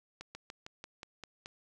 slowing click train, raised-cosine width 0.2 ms, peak -27 dBFS, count 8, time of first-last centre 0.21-1.459 s, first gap 140 ms, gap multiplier 1.08, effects none

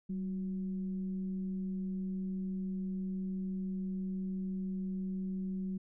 sine tone with frequency modulation, 190 Hz, F#3, 46 cents sharp, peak -34 dBFS, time 0.09-5.78 s, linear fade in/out 10 ms, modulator 173 Hz, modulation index 0.27, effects none

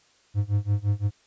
triangle tone with tremolo, 102.3 Hz, G#2, 26 cents flat, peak -16 dBFS, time 0.34-1.11 s, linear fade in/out 50 ms, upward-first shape sine, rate 5.8 Hz, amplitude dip 95%, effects white hiss -61 dBFS RMS until 1.26 s + resampled to 16000 Hz

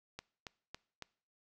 click train, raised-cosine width 0.2 ms, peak -26 dBFS, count 4, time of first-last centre 0.19-1.023 s, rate 3.6 Hz, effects noise-tail reverb RT60 0.5 s tail -23 dB re dry

